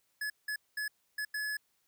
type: tone bursts at uneven times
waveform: square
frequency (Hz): 1704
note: G#6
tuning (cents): +44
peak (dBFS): -34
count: 5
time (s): 0.21-0.3 / 0.48-0.56 / 0.77-0.88 / 1.18-1.25 / 1.34-1.57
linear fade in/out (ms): 5
effects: white hiss -75 dBFS RMS until 1.87 s